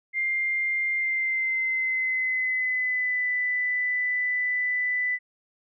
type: tone with pitch glide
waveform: sine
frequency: 2100 to 1991.3 Hz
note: C7 to B6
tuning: +6 to +14 cents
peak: -23 dBFS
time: 0.13-5.19 s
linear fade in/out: 50 ms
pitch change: -92 cents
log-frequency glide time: 0.97-3.28 s
effects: none